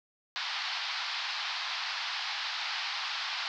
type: band-pass noise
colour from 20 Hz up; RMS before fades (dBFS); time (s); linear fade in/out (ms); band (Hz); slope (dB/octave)
white; -35; 0.36-3.48; 0; 760 to 4900; 48
effects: none

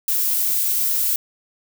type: noise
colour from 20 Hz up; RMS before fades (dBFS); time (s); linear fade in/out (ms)
violet; -20; 0.08-1.16; 2
effects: none

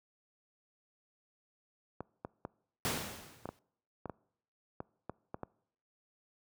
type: clicks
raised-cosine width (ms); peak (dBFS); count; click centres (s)
1; -25; 12; 2.006 / 2.249 / 2.451 / 2.975 / 3.456 / 3.49 / 4.057 / 4.097 / 4.804 / 5.096 / 5.344 / 5.433
type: noise with exponential decay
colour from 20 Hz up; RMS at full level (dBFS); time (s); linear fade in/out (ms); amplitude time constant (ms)
pink; -31; 2.85-3.59; 0; 160
effects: noise-tail reverb RT60 0.7 s tail -24 dB re dry + high-pass 80 Hz 12 dB/octave

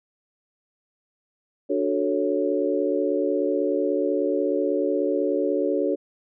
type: chord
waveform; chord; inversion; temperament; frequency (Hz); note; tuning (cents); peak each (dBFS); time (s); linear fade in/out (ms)
sine; D major seventh; none; equal; 293.7 / 370 / 440 / 554.4; D4 / F#4 / A4 / C#5; 0 / 0 / 0 / 0; -26; 1.69-5.96; 20
effects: none

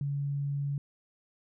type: tone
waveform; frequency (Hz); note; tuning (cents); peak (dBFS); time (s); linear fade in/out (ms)
sine; 141.6; C#3; +37; -29; 0.01-0.78; 2
effects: none

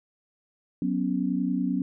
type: chord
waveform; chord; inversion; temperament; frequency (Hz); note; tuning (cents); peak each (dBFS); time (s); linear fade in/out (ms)
sine; F# suspended fourth; none; equal; 185 / 246.9 / 277.2; F#3 / B3 / C#4; 0 / 0 / 0; -28; 0.82-1.82; 2
effects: none

